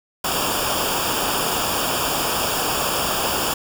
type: noise with comb filter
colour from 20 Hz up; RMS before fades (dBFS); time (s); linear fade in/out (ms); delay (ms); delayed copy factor
pink; -22; 0.24-3.54; 5; 0.49; -0.8
effects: none